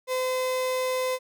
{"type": "tone", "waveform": "35% pulse", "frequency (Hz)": 512, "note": "C5", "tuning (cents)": -38, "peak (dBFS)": -23, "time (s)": [0.07, 1.19], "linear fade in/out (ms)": 50, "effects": []}